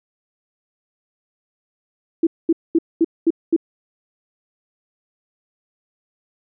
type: tone bursts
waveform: sine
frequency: 329.9 Hz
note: E4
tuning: 1 cent sharp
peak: -11 dBFS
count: 6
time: 2.23-3.564 s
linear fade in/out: 5 ms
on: 39 ms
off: 220 ms
effects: none